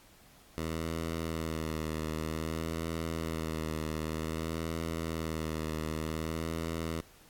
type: tone with vibrato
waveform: 10% pulse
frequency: 80.2 Hz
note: E2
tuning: 47 cents flat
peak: -25 dBFS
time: 0.58-7.01 s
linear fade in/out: 0 ms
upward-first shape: sine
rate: 0.53 Hz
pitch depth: 40 cents each way
effects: pink hiss -59 dBFS RMS until 7.29 s + AAC 64 kbps